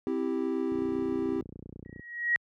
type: chord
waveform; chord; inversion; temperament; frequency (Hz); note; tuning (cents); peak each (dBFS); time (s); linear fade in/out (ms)
triangle; C major; none; equal; 261.6 / 329.6 / 392; C4 / E4 / G4; 0 / 0 / 0; -30; 0.07-1.41; 0
type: click train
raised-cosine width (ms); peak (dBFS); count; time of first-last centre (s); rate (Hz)
3; -30; 39; 0.72-1.995; 29.8
type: tone with exponential growth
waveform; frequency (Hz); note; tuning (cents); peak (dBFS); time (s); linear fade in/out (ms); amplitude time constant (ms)
sine; 1900; A#6; +33; -20; 1.85-2.36; 0; 110
effects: high-pass 60 Hz 12 dB/octave